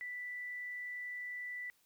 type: tone with frequency modulation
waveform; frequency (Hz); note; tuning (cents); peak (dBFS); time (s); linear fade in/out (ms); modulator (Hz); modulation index
sine; 1975.5; B6; 0; -40; 0.01-1.7; 0; 31.3; 0.2
effects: white hiss -72 dBFS RMS until 1.85 s